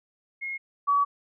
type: tone pair in turn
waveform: sine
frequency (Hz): 2154 / 1137.4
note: C7 / C#6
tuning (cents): +50 / +44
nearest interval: major seventh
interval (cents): 1106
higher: first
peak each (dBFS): -30 / -19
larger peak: second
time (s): 0.41-0.58 / 0.87-1.05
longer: second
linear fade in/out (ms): 20
effects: none